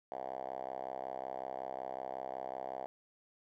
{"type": "tone with band-pass filter", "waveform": "5% pulse", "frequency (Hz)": 65.41, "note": "C2", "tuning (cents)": 0, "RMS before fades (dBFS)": -42, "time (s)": [0.12, 2.86], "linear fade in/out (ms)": 0, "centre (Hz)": 710, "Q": 4.3, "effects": []}